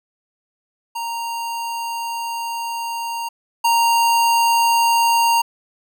square tone pair in turn, 929 / 929 Hz, A#5 / A#5, -6 / -6 cents, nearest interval unison, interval 0 cents, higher neither, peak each -24 / -14 dBFS, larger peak second, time 0.95-3.29 / 3.64-5.42 s, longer first, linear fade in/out 10 ms, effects none

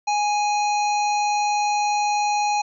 harmonic tone with a mistuned harmonic, 830.6 Hz, G#5, in tune, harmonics 1 / 3 / 5 / 7 / 8, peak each -19 / -29 / -33 / -36 / -37 dBFS, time 0.07-2.62 s, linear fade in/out 10 ms, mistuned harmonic 8, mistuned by +17 cents, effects none

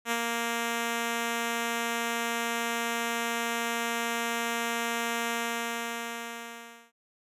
5% pulse tone with ADSR envelope, 233.1 Hz, A#3, in tune, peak -14 dBFS, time 0.05-6.92 s, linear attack 63 ms, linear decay 55 ms, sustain -3 dB, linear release 1600 ms, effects resampled to 32000 Hz

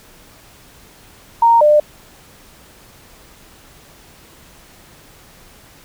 sine tone pair in turn, 928 / 598.3 Hz, A#5 / D5, -8 / +32 cents, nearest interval minor sixth, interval 760 cents, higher first, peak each -7 dBFS, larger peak neither, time 1.42-1.61 / 1.61-1.8 s, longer neither, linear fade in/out 5 ms, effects pink hiss -45 dBFS RMS until 5.84 s

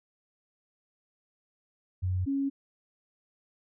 sine tone pair in turn, 92 / 275.7 Hz, F#2 / C#4, -9 / -9 cents, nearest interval octave + perfect fifth, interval 1900 cents, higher second, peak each -26 dBFS, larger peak neither, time 2.02-2.26 / 2.26-2.5 s, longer neither, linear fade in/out 20 ms, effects none

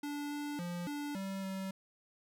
square tone with pitch steps, 290.5 / 292.1 / 174.7 / 291 / 193.7 / 191.6 Hz, D4 / D4 / F3 / D4 / G3 / G3, -19 / -9 / +1 / -16 / -20 / -39 cents, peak -38 dBFS, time 0.03-1.71 s, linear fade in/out 5 ms, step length 280 ms, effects none

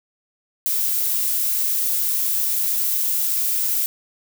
violet noise, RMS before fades -21 dBFS, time 0.66-3.86 s, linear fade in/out 0 ms, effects none

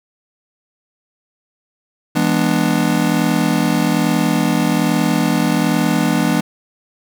square chord, E dominant seventh, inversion none, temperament just, 164.81 / 206 / 247.2 / 296.7 Hz, E3 / G#3 / B3 / D4, 0 / -14 / +2 / +18 cents, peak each -20 dBFS, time 2.15-6.41 s, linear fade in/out 10 ms, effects none

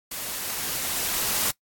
white noise with level ramp, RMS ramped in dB -33 to -24 dBFS, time 0.11-1.51 s, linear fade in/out 5 ms, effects noise-tail reverb RT60 0.1 s tail -21 dB re dry + AAC 64 kbps

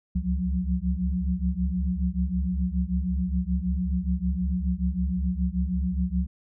sine tone cluster, 66.2 / 71.5 / 178.2 / 185 Hz, C2 / D2 / F3 / F#3, +21 / -46 / +35 / 0 cents, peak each -29 dBFS, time 0.15-6.27 s, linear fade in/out 10 ms, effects none

